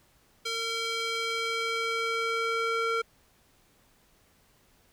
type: tone with band-pass filter sweep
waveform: square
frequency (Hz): 456.6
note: A#4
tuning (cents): -36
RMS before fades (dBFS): -30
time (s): 0.45-3.02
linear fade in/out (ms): 10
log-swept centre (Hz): 3800 to 1500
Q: 1.1
effects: pink hiss -64 dBFS RMS until 4.92 s